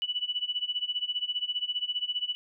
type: tone with tremolo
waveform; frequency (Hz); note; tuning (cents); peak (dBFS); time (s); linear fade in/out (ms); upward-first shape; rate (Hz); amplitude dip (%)
sine; 2960; F#7; 0; -25; 0.02-2.35; 0; sine; 15; 90
effects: none